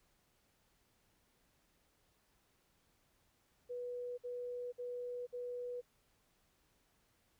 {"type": "tone bursts", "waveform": "sine", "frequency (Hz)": 490, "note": "B4", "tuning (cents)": -14, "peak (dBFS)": -40, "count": 4, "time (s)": [3.69, 5.815], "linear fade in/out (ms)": 20, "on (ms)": 490, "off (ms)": 55, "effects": ["pink hiss -75 dBFS RMS until 7.39 s"]}